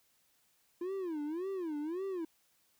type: tone with vibrato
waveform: triangle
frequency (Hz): 338.4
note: E4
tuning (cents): +45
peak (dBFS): -33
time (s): 0.81-2.25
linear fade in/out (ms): 5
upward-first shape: sine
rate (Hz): 1.8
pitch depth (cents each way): 250
effects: white hiss -72 dBFS RMS until 2.79 s

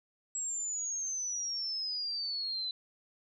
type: exponential sweep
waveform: sine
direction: down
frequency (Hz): 7700 to 4000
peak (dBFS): -33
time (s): 0.35-2.71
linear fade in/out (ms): 2
effects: none

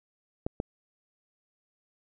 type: clicks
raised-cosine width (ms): 2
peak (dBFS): -16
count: 2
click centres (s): 0.465 / 0.601
effects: none

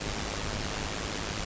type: noise with amplitude modulation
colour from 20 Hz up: pink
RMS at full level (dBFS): -30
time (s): 0-1.45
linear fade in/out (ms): 10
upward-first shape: sine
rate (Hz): 104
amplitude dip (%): 70
effects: resampled to 16000 Hz

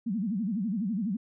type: tone with vibrato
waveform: sine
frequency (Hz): 207.7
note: G#3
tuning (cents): 0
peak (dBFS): -27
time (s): 0.06-1.17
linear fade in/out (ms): 10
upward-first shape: sine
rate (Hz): 12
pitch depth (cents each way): 240
effects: none

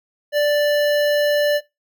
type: tone with notch filter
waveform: square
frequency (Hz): 587.3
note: D5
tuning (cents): 0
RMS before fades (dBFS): -17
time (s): 0.32-1.61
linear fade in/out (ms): 50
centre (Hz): 7900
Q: 0.85
effects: noise-tail reverb RT60 0.2 s tail -19 dB re dry

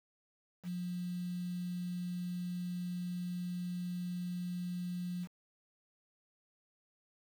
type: tone with quantisation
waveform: sine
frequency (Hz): 177.9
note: F3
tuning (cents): +32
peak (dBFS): -36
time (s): 0.63-5.28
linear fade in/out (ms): 50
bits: 9
effects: none

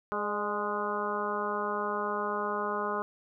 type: harmonic tone with a mistuned harmonic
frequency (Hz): 207.7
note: G#3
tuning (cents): 0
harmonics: 1 / 2 / 3 / 4 / 5 / 6 / 7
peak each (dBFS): -40 / -35 / -38 / -39 / -35 / -35 / -40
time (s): 0.12-3.02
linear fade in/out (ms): 0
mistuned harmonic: 3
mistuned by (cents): -41
effects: none

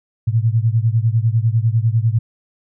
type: beating tone pair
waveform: sine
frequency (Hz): 110 / 120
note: A2 / B2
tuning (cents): 0 / -49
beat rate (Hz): 10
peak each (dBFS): -15 / -17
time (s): 0.27-2.19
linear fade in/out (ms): 10
effects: none

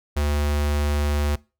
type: tone with notch filter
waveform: square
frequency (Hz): 73.3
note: D2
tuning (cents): -3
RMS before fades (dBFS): -22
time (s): 0.16-1.36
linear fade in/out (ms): 10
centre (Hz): 150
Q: 0.98
effects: noise-tail reverb RT60 0.3 s tail -22 dB re dry

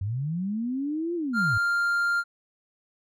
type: linear two-way sweep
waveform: sine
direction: up then down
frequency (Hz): 91 to 352.8 to 91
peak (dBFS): -26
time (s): 0.01-1.58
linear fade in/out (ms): 5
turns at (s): 1.15
type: tone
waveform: triangle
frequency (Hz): 1396.9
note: F6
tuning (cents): 0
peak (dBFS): -20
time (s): 1.33-2.24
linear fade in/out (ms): 50
effects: none

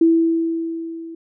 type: tone with level ramp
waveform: sine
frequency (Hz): 329.6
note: E4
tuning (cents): 0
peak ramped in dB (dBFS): -9 to -31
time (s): 0.01-1.15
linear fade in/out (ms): 5
effects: none

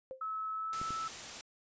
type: tone with exponential decay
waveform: sine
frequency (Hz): 523.3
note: C5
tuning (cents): 0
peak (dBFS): -37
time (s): 0.11-0.26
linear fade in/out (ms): 0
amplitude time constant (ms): 32
type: tone with pitch glide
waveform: sine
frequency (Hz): 1296 to 1315.6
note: E6 to E6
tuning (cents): -30 to -4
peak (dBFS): -35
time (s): 0.21-1.08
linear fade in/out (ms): 5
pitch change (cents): +26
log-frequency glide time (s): 0.53-0.8
type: noise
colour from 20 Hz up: white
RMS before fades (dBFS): -44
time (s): 0.73-1.41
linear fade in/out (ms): 0
type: clicks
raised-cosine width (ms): 3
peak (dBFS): -31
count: 2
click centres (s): 0.815 / 0.906
effects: resampled to 16000 Hz

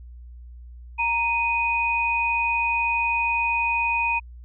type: tone pair together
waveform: sine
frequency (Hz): 932.3 / 2489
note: A#5 / D#7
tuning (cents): 0 / 0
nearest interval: octave + perfect fourth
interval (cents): 1700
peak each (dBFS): -24 / -22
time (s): 0.98-4.2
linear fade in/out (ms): 20
effects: added 60 Hz sine -39 dBFS peak until 4.44 s

